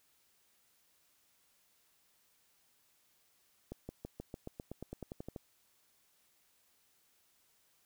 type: accelerating click train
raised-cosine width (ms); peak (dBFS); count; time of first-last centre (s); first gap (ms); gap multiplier
2; -29; 15; 3.72-5.362; 170; 0.94
effects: white hiss -72 dBFS RMS until 7.85 s